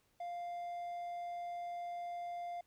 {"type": "tone", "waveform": "triangle", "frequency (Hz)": 698.5, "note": "F5", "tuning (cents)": 0, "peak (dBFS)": -38, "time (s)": [0.2, 2.61], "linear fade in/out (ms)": 5, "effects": ["pink hiss -75 dBFS RMS until 2.66 s"]}